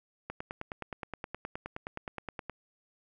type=click train; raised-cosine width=0.5 ms; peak=-22 dBFS; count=22; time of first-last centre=0.3-2.497 s; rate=9.56 Hz; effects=none